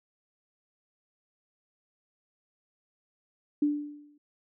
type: tone with exponential decay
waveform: sine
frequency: 293.7 Hz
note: D4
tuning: in tune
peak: -20 dBFS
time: 3.62-4.18 s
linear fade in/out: 5 ms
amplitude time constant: 120 ms
effects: none